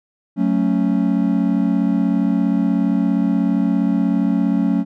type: chord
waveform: triangle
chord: F# minor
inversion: none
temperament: just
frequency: 185 / 222 / 277.5 Hz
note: F#3 / A3 / C#4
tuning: 0 / +16 / +2 cents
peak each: -17 dBFS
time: 0.36-4.85 s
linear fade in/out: 50 ms
effects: none